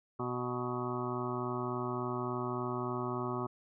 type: harmonic tone with a mistuned harmonic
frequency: 123.47 Hz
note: B2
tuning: in tune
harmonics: 1 / 2 / 3 / 5 / 6 / 7 / 8 / 9 / 10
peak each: -40 / -40 / -38 / -46 / -46 / -46 / -46 / -41 / -44 dBFS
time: 0.19-3.47 s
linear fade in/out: 10 ms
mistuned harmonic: 10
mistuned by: +32 cents
effects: none